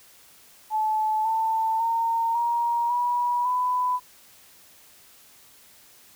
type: tone with pitch steps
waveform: sine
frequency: 866 / 890.9 / 916.4 / 942.7 / 969.8 / 997.6 Hz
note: A5 / A5 / A#5 / A#5 / B5 / B5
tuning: -28 / +21 / -30 / +19 / -32 / +17 cents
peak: -21 dBFS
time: 0.7-4 s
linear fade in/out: 50 ms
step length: 550 ms
effects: white hiss -53 dBFS RMS until 6.15 s